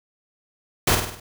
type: noise with echo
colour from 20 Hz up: pink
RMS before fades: -18 dBFS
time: 0.87-0.95 s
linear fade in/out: 5 ms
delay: 50 ms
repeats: 5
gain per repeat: -5 dB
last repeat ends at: 1.2 s
effects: none